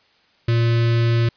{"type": "tone with notch filter", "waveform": "square", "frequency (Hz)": 116.54, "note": "A#2", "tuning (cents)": 0, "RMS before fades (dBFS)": -17, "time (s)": [0.48, 1.29], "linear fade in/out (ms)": 5, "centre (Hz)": 810, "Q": 1, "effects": ["white hiss -58 dBFS RMS until 1.36 s", "resampled to 11025 Hz"]}